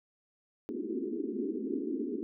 pink band-pass noise, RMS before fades -35 dBFS, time 0.69-2.23 s, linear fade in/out 0 ms, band 220 to 420 Hz, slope 96 dB/octave, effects none

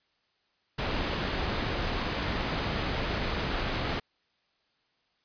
pink low-pass noise, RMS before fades -31 dBFS, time 0.78-4 s, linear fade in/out 10 ms, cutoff 4400 Hz, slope 12 dB/octave, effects white hiss -72 dBFS RMS until 5.24 s + resampled to 11025 Hz

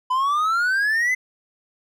triangle exponential sweep, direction up, 999 to 2061 Hz, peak -16 dBFS, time 0.1-1.15 s, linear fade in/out 10 ms, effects none

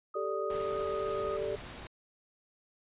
sine tone, 1244.5 Hz, D#6, in tune, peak -38 dBFS, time 0.14-1.37 s, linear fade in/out 5 ms
sine chord, G suspended second, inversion none, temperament equal, 392 / 440 / 587.3 Hz, G4 / A4 / D5, 0 / 0 / 0 cents, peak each -36 dBFS, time 0.15-1.56 s, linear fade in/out 10 ms
pink noise, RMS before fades -45 dBFS, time 0.5-1.87 s, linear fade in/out 2 ms
effects resampled to 8000 Hz

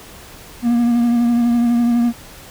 triangle tone with vibrato, 237.4 Hz, A#3, 32 cents sharp, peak -10 dBFS, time 0.62-2.13 s, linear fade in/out 50 ms, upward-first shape triangle, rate 12 Hz, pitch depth 31 cents each way, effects pink hiss -39 dBFS RMS until 2.5 s

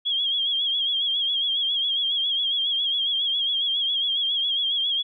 sine tone with vibrato, 3276 Hz, G#7, 24 cents flat, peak -21 dBFS, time 0.05-5.03 s, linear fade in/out 20 ms, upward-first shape sine, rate 7.3 Hz, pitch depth 63 cents each way, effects none

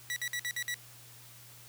sawtooth tone bursts, 1947 Hz, B6, 25 cents flat, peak -29 dBFS, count 6, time 0.1-0.742 s, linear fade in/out 0 ms, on 62 ms, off 54 ms, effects added 120 Hz sine -57 dBFS peak until 1.68 s + white hiss -54 dBFS RMS until 1.68 s

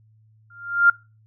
sine tone with exponential growth, 1396.9 Hz, F6, in tune, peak -8 dBFS, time 0.5-0.9 s, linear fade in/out 5 ms, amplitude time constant 85 ms, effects noise-tail reverb RT60 0.3 s tail -24 dB re dry + added 109 Hz sine -53 dBFS peak until 1.26 s

